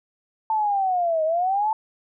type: linear two-way sweep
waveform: sine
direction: down then up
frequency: 890 to 620 to 890 Hz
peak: -19 dBFS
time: 0.5-1.73 s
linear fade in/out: 2 ms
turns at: 1.24 s
effects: none